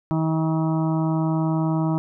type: harmonic tone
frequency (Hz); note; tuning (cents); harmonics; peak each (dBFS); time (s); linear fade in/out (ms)
159.8; D#3; +47; 1 / 2 / 4 / 5 / 6 / 7 / 8; -21 / -24 / -32 / -35 / -33 / -39 / -39; 0.11-1.98; 0
effects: none